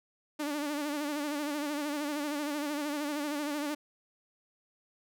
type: tone with vibrato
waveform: sawtooth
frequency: 293.7 Hz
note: D4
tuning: in tune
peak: -28 dBFS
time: 0.39-3.75 s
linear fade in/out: 10 ms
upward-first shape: sine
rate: 13 Hz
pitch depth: 64 cents each way
effects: none